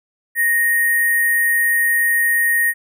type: tone with sample-and-hold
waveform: sine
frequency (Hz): 1867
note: A#6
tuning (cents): +2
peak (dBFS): -13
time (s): 0.35-2.74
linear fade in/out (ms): 50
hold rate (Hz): 11025
effects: none